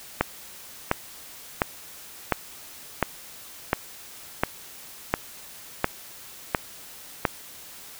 click train, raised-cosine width 0.5 ms, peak -4 dBFS, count 11, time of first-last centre 0.21-7.252 s, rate 1.42 Hz, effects white hiss -44 dBFS RMS until 7.99 s

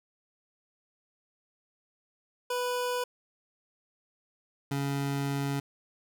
25% pulse tone pair in turn, 493.9 / 139.76 Hz, B4 / C#3, 0 / +15 cents, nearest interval octave + minor seventh, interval 2185 cents, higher first, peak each -25 dBFS, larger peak neither, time 2.5-3.04 / 4.71-5.6 s, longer second, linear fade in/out 5 ms, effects none

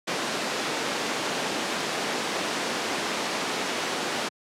pink band-pass noise, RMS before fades -29 dBFS, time 0.07-4.29 s, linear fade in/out 10 ms, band 250 to 6100 Hz, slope 12 dB/octave, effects high-pass 150 Hz 12 dB/octave + low-pass 12000 Hz 12 dB/octave

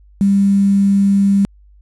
sine tone with quantisation, 198.3 Hz, G3, 20 cents sharp, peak -9 dBFS, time 0.21-1.45 s, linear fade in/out 0 ms, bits 6, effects added 50 Hz sine -43 dBFS peak until 1.81 s + resampled to 24000 Hz

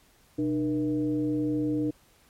sine tone with frequency modulation, 302.2 Hz, D4, 50 cents sharp, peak -24 dBFS, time 0.38-1.91 s, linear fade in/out 10 ms, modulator 175 Hz, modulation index 0.66, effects pink hiss -61 dBFS RMS until 2.29 s + MP3 64 kbps

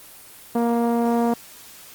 sawtooth tone with low-pass filter, 234.8 Hz, A#3, 13 cents sharp, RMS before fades -20 dBFS, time 0.55-1.34 s, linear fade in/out 5 ms, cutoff 840 Hz, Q 1.6, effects white hiss -44 dBFS RMS until 1.94 s + Opus 24 kbps

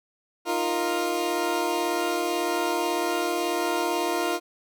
20% pulse chord, Eb suspended second, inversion none, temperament equal, 311.1 / 349.2 / 466.2 Hz, Eb4 / F4 / Bb4, 0 / 0 / 0 cents, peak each -26 / -21 / -26 dBFS, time 0.45-4.4 s, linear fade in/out 50 ms, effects none

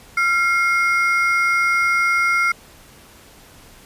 triangle ring-modulated tone, 1760 Hz, A6, in tune, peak -10 dBFS, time 0.17-2.52 s, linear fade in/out 5 ms, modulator 382 Hz, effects pink hiss -46 dBFS RMS until 3.85 s + resampled to 32000 Hz

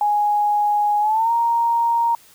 sine tone with pitch glide, 830.6 to 932.3 Hz, G#5 to A#5, 0 to 0 cents, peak -15 dBFS, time 0.01-2.15 s, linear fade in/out 2 ms, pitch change +200 cents, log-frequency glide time 1-1.32 s, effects white hiss -50 dBFS RMS until 2.34 s

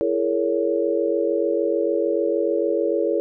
sine chord, A# half-diminished seventh, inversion second, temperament just, 335.6 / 419.5 / 466.2 / 559.4 Hz, E4 / G#4 / A#4 / C#5, +31 / +17 / 0 / +16 cents, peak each -24 dBFS, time 0.01-3.2 s, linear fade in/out 0 ms, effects none

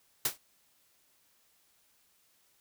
white noise with exponential decay, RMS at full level -24 dBFS, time 0.25-0.38 s, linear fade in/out 5 ms, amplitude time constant 27 ms, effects white hiss -69 dBFS RMS until 2.6 s

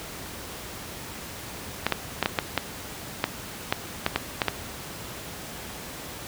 clicks, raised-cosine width 0.3 ms, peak -5 dBFS, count 12, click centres 1.866 / 1.923 / 2.227 / 2.259 / 2.388 / 2.577 / 3.241 / 3.725 / 4.064 / 4.16 / 4.418 / 4.483 s, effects pink hiss -38 dBFS RMS until 6.27 s + high-pass 60 Hz 12 dB/octave

